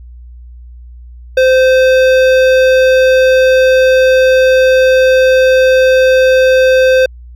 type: tone with hard clipping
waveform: triangle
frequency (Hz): 518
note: C5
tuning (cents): -17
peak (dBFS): -7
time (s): 1.37-7.06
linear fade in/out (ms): 5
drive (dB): 18
effects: added 60 Hz sine -30 dBFS peak until 7.35 s